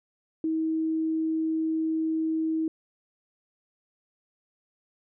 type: tone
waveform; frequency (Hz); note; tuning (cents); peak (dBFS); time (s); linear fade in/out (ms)
sine; 319.5; D#4; +46; -24; 0.44-2.68; 2
effects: none